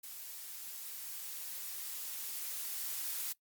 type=noise with level ramp; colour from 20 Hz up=blue; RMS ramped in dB=-47 to -38 dBFS; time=0.03-3.33 s; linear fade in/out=10 ms; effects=noise-tail reverb RT60 0.1 s tail -20 dB re dry + Opus 48 kbps